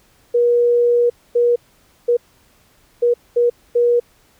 sine tone bursts at uneven times, 479.3 Hz, A#4, 48 cents sharp, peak -11 dBFS, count 6, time 0.34-1.1 / 1.35-1.56 / 2.08-2.17 / 3.02-3.14 / 3.36-3.5 / 3.75-4 s, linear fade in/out 10 ms, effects pink hiss -55 dBFS RMS until 4.39 s

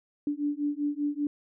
sine beating tone pair, 289.1 / 294.2 Hz, D4 / D4, -27 / +3 cents, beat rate 5.1 Hz, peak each -30 dBFS, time 0.27-1.27 s, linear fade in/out 2 ms, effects none

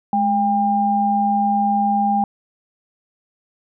sine tone pair together, 210.3 / 800.9 Hz, G#3 / G5, +22 / +37 cents, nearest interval octave + major seventh, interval 2315 cents, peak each -20 / -16 dBFS, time 0.13-2.24 s, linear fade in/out 2 ms, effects none

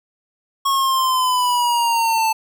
square exponential sweep, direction down, 1100 to 880 Hz, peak -16 dBFS, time 0.65-2.33 s, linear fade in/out 10 ms, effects none

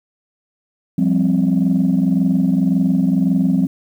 sine chord, F suspended second, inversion none, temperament just, 174.61 / 196.44 / 261.9 Hz, F3 / G3 / C4, 0 / +4 / +2 cents, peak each -16 dBFS, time 0.98-3.67 s, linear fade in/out 5 ms, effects tanh soft clip ceiling -7 dBFS + 8-bit

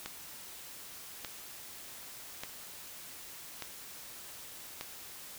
click train, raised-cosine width 0.2 ms, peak -21 dBFS, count 5, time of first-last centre 0.06-4.811 s, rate 0.842 Hz, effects white hiss -48 dBFS RMS until 5.38 s

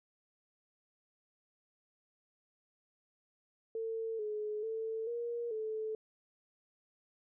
sine tone with pitch steps, 450 / 423.8 / 445.4 / 472.5 / 436.4 Hz, A4 / G#4 / A4 / A#4 / A4, +39 / +35 / +21 / +23 / -14 cents, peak -35 dBFS, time 3.75-5.95 s, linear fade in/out 2 ms, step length 440 ms, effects none

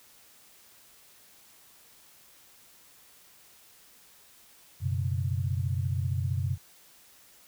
sine chord, F# suspended fourth, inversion none, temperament equal, 92.5 / 123.47 / 138.59 Hz, F#2 / B2 / C#3, 0 / 0 / 0 cents, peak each -29 / -31 / -34 dBFS, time 4.8-6.58 s, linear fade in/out 50 ms, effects white hiss -57 dBFS RMS until 7.47 s

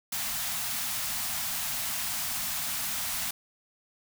white band-stop noise, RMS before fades -32 dBFS, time 0.12-3.31 s, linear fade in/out 5 ms, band 270 to 620 Hz, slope 96 dB/octave, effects none

